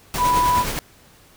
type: noise with tremolo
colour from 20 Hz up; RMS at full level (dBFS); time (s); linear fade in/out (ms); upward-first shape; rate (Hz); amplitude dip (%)
pink; -24; 0.14-0.79; 0; sine; 9.6; 40
type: tone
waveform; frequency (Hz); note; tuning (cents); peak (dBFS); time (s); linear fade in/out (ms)
sine; 987.8; B5; 0; -15; 0.17-0.65; 50
effects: pink hiss -51 dBFS RMS until 1.36 s